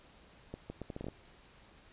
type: accelerating click train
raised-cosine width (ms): 2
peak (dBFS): -27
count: 9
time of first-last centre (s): 0.54-1.085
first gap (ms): 160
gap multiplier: 0.73
effects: pink hiss -60 dBFS RMS until 1.92 s + resampled to 8000 Hz